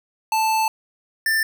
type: tone pair in turn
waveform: square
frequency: 880 / 1781.5 Hz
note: A5 / A6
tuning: 0 / +21 cents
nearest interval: octave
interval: 1221 cents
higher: second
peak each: -18 dBFS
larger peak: neither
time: 0.32-0.68 / 1.26-1.43 s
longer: first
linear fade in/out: 2 ms
effects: none